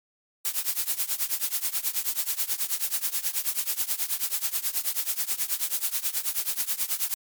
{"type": "noise with tremolo", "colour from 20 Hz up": "blue", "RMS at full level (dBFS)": -24, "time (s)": [0.45, 7.14], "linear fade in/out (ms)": 0, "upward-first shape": "triangle", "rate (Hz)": 9.3, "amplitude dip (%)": 95, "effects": ["MP3 96 kbps"]}